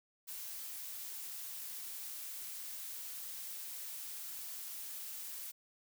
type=noise; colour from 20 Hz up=blue; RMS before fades=-45 dBFS; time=0.27-5.52 s; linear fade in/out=20 ms; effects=none